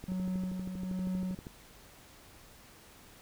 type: click train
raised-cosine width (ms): 3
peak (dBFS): -30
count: 19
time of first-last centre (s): 0.04-1.469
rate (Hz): 12.6
type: tone with tremolo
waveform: triangle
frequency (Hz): 185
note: F#3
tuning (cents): 0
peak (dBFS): -29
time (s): 0.08-1.35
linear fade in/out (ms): 5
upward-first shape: sine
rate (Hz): 1.2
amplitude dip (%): 50
effects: pink hiss -56 dBFS RMS until 3.21 s